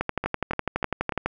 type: two click trains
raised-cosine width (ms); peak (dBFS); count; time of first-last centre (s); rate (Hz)
0.5; -9 / -13; 16 / 4; 0.01-1.26 / 0.24-1.122; 12 / 3.4
effects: none